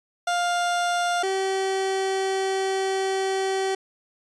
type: tone pair in turn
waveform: 30% pulse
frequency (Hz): 702 / 384.1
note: F5 / G4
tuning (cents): +9 / -35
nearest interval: minor seventh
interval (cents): 1044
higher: first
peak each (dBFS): -19 / -20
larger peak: first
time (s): 0.27-1.23 / 1.23-3.75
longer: second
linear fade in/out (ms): 5
effects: resampled to 22050 Hz